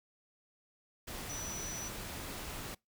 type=tone in noise; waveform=sine; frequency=5920 Hz; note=F#8; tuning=in tune; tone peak=-41 dBFS; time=1.29-1.89 s; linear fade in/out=10 ms; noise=pink; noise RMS=-43 dBFS; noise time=1.07-2.75 s; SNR=-1 dB; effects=noise-tail reverb RT60 0.2 s tail -25 dB re dry